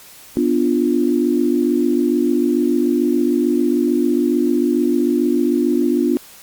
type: chord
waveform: sine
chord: B diminished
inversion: none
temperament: equal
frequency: 246.9 / 293.7 / 349.2 Hz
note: B3 / D4 / F4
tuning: 0 / 0 / 0 cents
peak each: -18 dBFS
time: 0.37-6.17 s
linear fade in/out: 0 ms
effects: white hiss -42 dBFS RMS until 6.42 s + Opus 48 kbps